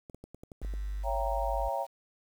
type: clicks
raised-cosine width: 2 ms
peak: -32 dBFS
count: 9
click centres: 0.098 / 0.146 / 0.24 / 0.346 / 0.435 / 0.518 / 0.617 / 0.648 / 0.738 s
type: tone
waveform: sine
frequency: 49.84 Hz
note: G1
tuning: 29 cents sharp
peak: -32 dBFS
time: 0.62-1.69 s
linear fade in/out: 10 ms
type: chord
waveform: sine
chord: C# diminished seventh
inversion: none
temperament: equal with one note detuned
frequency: 554.4 / 671.2 / 784 / 932.3 Hz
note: C#5 / E5 / G5 / Bb5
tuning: 0 / +31 / 0 / 0 cents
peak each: -35 dBFS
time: 1.03-1.87 s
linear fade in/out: 50 ms
effects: 9-bit